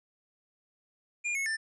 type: tone with pitch steps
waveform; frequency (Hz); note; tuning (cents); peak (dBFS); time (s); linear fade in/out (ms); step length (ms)
square; 2412 / 2188 / 1780; D7 / C#7 / A6; +46 / -23 / +20; -30; 1.24-1.57; 20; 110
effects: resampled to 24000 Hz